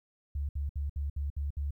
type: tone bursts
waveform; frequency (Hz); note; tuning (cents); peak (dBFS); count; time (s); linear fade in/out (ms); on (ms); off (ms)
sine; 71.4; D2; -48; -30; 7; 0.35-1.708; 5; 140; 63
effects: 12-bit